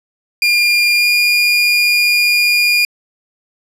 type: tone with pitch glide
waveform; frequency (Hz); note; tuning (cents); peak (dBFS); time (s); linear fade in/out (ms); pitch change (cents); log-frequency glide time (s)
30% pulse; 2408 to 2425; D7 to D#7; +43 to -45; -7; 0.42-2.85; 2; +12; 0.96-1.06
effects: low-pass 11000 Hz 12 dB/octave